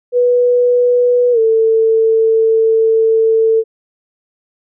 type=tone with pitch glide; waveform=sine; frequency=490 to 446.7 Hz; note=B4 to A4; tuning=-14 to +26 cents; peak=-8 dBFS; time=0.12-3.64 s; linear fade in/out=50 ms; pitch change=-160 cents; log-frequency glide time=1.32-1.39 s; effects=none